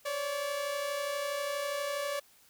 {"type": "tone pair together", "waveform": "sawtooth", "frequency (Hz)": [543.7, 576], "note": ["C#5", "D5"], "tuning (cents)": [-34, -34], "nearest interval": "minor second", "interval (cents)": 100, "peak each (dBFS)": [-36, -29], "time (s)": [0.05, 2.2], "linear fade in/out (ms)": 10, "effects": ["white hiss -62 dBFS RMS until 2.49 s"]}